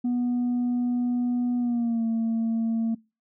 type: tone with pitch glide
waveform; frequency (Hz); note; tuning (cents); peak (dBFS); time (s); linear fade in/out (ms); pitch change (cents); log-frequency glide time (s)
sine; 244.5 to 226.8; B3 to A#3; -17 to -47; -20; 0.04-2.95; 10; -130; 1.58-2.05
effects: noise-tail reverb RT60 0.3 s tail -26 dB re dry + tanh soft clip ceiling -21 dBFS